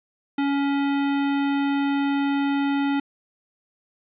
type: tone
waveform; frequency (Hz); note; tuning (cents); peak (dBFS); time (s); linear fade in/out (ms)
square; 280.4; C#4; +20; -21; 0.38-3; 5
effects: resampled to 8000 Hz + 10-bit